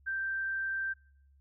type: tone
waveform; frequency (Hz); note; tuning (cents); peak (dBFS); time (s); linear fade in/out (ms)
sine; 1568; G6; 0; -31; 0.06-0.94; 20
effects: noise-tail reverb RT60 0.6 s tail -26 dB re dry + added 69 Hz sine -60 dBFS peak until 1.4 s